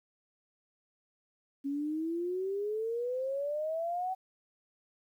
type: exponential sweep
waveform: sine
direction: up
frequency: 274.6 to 762 Hz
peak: -31 dBFS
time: 1.64-4.15 s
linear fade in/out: 20 ms
effects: 11-bit